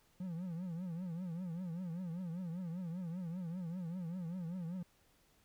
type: tone with vibrato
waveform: triangle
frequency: 174.61 Hz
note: F3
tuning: in tune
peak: -37 dBFS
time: 0.2-4.83 s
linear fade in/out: 5 ms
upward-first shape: triangle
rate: 5.1 Hz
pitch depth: 160 cents each way
effects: pink hiss -71 dBFS RMS until 5.44 s